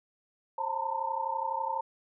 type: tone cluster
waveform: sine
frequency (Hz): 534 / 890 / 922 / 1009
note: C5 / A5 / A#5 / B5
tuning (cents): +35 / +20 / -19 / +37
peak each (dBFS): -39 / -33 / -33 / -40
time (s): 0.58-1.81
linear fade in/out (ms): 5
effects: none